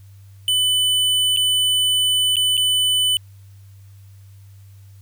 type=tone with dropouts; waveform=square; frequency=3000 Hz; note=F#7; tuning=23 cents sharp; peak=-16 dBFS; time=0.48-3.17 s; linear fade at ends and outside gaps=1 ms; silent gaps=1.364-1.371 / 2.358-2.367 / 2.57-2.576 s; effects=added 98 Hz sine -41 dBFS peak until 5.01 s + white hiss -59 dBFS RMS until 5.01 s